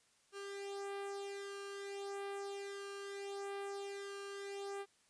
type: tone with flanger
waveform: sawtooth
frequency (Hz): 398.2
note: G4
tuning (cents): +27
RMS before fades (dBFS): -45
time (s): 0.32-4.86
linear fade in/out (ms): 50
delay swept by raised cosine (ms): 1.8 to 2.44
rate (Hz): 0.77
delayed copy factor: +0.7
effects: white hiss -72 dBFS RMS until 5.09 s + resampled to 22050 Hz

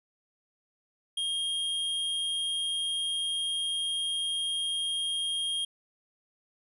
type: tone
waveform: square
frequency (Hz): 3234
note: G#7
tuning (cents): -47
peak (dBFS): -29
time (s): 1.17-5.65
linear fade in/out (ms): 5
effects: resampled to 24000 Hz

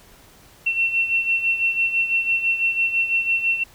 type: beating tone pair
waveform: sine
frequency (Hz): 2707 / 2713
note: E7 / E7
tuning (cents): +45 / +49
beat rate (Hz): 6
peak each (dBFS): -19 / -25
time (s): 0.66-3.64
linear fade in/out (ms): 10
effects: pink hiss -50 dBFS RMS until 3.74 s

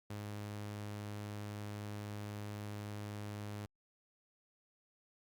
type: tone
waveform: sawtooth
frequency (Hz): 103.83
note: G#2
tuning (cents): 0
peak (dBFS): -38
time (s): 0.1-3.66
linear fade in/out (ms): 5
effects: Opus 48 kbps

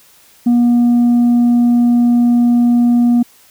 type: tone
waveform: sine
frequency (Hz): 239.9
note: A#3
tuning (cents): +50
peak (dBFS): -5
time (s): 0.46-3.23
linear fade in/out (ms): 10
effects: tanh soft clip ceiling -7 dBFS + white hiss -47 dBFS RMS until 3.5 s

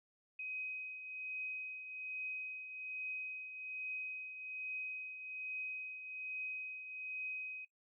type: tone with tremolo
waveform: sine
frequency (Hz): 2521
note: D#7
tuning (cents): +22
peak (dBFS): -38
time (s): 0.39-7.65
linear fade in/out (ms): 5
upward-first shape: triangle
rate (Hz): 1.2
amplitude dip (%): 60
effects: noise-tail reverb RT60 0.1 s tail -21 dB re dry

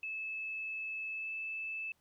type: tone with pitch glide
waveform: sine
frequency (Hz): 2609 to 2626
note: E7 to E7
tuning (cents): -18 to -7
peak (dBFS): -37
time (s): 0.03-1.92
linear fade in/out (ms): 2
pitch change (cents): +11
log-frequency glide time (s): 1.13-1.3
effects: pink hiss -75 dBFS RMS until 2 s

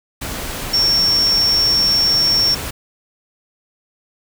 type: tone in noise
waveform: sine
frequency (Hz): 5480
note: F8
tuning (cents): -34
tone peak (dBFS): -12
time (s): 0.73-2.55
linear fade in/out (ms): 10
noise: pink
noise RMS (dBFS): -26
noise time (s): 0.21-2.71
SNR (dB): +11
effects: none

